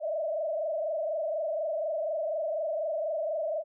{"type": "tone with frequency modulation", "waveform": "sine", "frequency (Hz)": 628, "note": "D#5", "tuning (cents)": 16, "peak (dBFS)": -28, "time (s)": [0, 3.64], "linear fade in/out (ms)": 50, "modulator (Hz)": 24.1, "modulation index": 1.7, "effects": []}